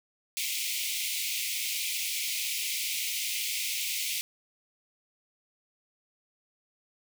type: high-pass noise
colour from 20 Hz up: pink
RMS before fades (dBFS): -32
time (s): 0.37-4.21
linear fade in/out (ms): 0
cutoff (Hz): 2100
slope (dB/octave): 96
effects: none